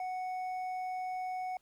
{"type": "tone with hard clipping", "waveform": "triangle", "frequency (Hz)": 740, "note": "F#5", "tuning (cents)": 0, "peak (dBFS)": -36, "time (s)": [0, 1.57], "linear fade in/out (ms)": 2, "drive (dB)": 8, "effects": ["pink hiss -72 dBFS RMS until 1.61 s", "Opus 48 kbps"]}